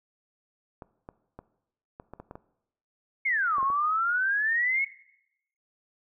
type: clicks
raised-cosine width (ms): 1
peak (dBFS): -27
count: 11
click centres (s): 0.822 / 1.089 / 1.39 / 1.999 / 2.136 / 2.2 / 2.311 / 2.355 / 3.583 / 3.629 / 3.702
type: exponential two-way sweep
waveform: sine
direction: down then up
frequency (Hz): 2217 to 1057 to 2217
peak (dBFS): -23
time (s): 3.25-4.85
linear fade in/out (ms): 10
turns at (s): 3.61
effects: noise-tail reverb RT60 0.8 s tail -18 dB re dry